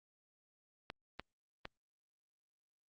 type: clicks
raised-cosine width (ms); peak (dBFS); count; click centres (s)
0.3; -26; 3; 0.901 / 1.196 / 1.654
effects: Opus 48 kbps